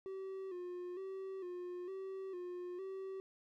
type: tone with vibrato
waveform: triangle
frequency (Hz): 370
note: F#4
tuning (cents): 0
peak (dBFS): -40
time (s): 0.06-3.2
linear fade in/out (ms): 0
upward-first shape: square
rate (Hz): 1.1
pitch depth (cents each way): 62
effects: none